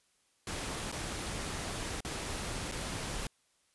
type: noise with dropouts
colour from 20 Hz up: pink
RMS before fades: -38 dBFS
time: 0.47-3.27 s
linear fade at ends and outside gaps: 2 ms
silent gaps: 0.917-0.924 / 2.006-2.048 / 2.715-2.721 s
effects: white hiss -72 dBFS RMS until 3.74 s + resampled to 24000 Hz